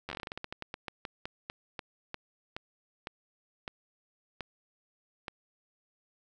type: slowing click train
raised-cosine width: 0.3 ms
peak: -21 dBFS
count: 26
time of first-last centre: 0.09-5.282 s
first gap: 11 ms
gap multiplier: 1.2
effects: none